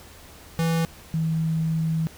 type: tone pair in turn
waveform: square / sine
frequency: 164.81 / 160.95 Hz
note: E3 / E3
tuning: 0 / -41 cents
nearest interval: unison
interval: 41 cents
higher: first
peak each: -21 dBFS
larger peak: neither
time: 0.59-0.85 / 1.14-2.07 s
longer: second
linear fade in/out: 0 ms
effects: added 75 Hz sine -52 dBFS peak until 2.17 s + pink hiss -47 dBFS RMS until 2.17 s